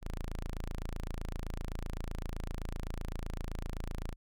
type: tone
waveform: sawtooth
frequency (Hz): 27.81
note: A0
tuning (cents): +19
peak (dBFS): -32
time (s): 0.01-4.16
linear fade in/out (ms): 50
effects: none